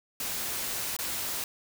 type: noise with dropouts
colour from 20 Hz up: white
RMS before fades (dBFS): -33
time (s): 0.2-1.44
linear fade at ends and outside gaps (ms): 2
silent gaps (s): 0.966-0.988
effects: none